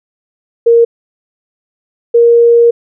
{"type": "tone pair in turn", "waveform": "sine", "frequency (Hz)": [466.2, 469.7], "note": ["A#4", "A#4"], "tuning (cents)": [0, 13], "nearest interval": "unison", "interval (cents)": 13, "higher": "second", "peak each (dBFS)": -3, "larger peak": "neither", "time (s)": [[0.66, 0.85], [2.14, 2.71]], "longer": "second", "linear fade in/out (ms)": 10, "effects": []}